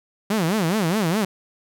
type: tone with vibrato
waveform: sawtooth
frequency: 188.3 Hz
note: F#3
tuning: 31 cents sharp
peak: -15 dBFS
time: 0.3-1.25 s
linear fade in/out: 5 ms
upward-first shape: sine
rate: 4.8 Hz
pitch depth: 290 cents each way
effects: none